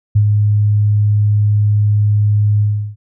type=tone with ADSR envelope; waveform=sine; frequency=104.4 Hz; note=G#2; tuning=10 cents sharp; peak=-6 dBFS; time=0.15-2.96 s; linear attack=12 ms; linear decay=75 ms; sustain=-3 dB; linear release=350 ms; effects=none